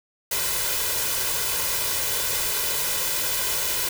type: noise with comb filter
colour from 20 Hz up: white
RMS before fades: -25 dBFS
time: 0.31-3.89 s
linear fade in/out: 5 ms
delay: 2 ms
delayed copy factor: +0.65
effects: none